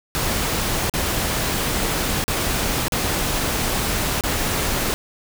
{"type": "noise with dropouts", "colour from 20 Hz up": "pink", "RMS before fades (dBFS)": -22, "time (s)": [0.15, 4.94], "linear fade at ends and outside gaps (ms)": 0, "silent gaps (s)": [[0.897, 0.938], [2.24, 2.28], [2.882, 2.922], [4.209, 4.237]], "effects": []}